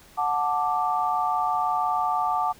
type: chord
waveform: sine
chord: D major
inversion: first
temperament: equal with one note detuned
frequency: 734 / 880 / 1174.7 Hz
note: F#5 / A5 / D6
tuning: -14 / 0 / 0 cents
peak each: -26 dBFS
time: 0.17-2.53 s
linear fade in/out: 20 ms
effects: pink hiss -52 dBFS RMS until 2.59 s